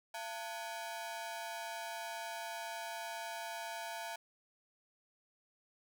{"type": "ring-modulated tone", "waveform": "sawtooth", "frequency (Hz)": 790, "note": "G5", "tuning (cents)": 13, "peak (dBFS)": -34, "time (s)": [0.14, 4.16], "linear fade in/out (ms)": 5, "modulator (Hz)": 109, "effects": []}